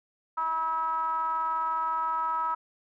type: ring-modulated tone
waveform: triangle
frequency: 162.8 Hz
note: E3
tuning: 21 cents flat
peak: -21 dBFS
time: 0.37-2.55 s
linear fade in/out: 10 ms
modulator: 1130 Hz
effects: none